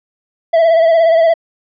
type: tone with vibrato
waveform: triangle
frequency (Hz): 659.3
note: E5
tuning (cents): 0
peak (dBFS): -5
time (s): 0.53-1.34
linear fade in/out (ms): 10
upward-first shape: sine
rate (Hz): 17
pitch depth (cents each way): 43
effects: resampled to 11025 Hz